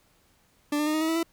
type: tone with pitch steps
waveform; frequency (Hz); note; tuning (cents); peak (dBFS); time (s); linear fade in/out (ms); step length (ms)
40% pulse; 293.7 / 299.9 / 306.2 / 312.6 / 319.2 / 325.9 / 332.7; D4 / D4 / D#4 / D#4 / D#4 / E4 / E4; 0 / +36 / -28 / +8 / +44 / -20 / +16; -23; 0.72-1.231; 5; 73
effects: pink hiss -64 dBFS RMS until 1.32 s